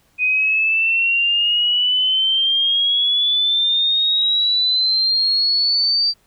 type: exponential sweep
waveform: sine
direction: up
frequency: 2489 to 4674 Hz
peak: -14 dBFS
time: 0.18-6.14 s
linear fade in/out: 50 ms
effects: pink hiss -59 dBFS RMS until 6.26 s